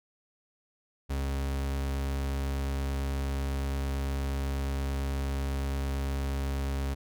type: tone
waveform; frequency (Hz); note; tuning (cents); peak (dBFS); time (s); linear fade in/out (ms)
40% pulse; 68.5; C#2; -20; -28; 1.09-6.95; 20
effects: none